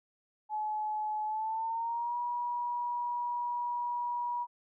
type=tone with pitch glide; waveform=sine; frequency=854 to 964.1 Hz; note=G#5 to B5; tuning=+48 to -42 cents; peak=-31 dBFS; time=0.49-4.47 s; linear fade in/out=50 ms; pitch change=+210 cents; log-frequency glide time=1.25-2.17 s; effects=none